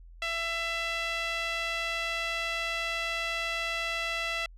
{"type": "tone with band-pass filter", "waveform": "sawtooth", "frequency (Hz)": 668, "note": "E5", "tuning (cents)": 23, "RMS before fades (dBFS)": -32, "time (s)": [0.22, 4.46], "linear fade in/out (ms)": 2, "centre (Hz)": 2600, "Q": 1.8, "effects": ["added 42 Hz sine -47 dBFS peak until 4.57 s"]}